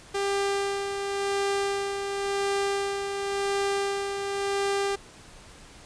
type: tone with tremolo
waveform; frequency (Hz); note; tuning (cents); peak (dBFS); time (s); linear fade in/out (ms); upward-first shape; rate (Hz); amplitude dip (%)
sawtooth; 397.6; G4; +25; -20; 0.14-4.96; 10; sine; 0.93; 45
effects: pink hiss -49 dBFS RMS until 5.85 s + resampled to 22050 Hz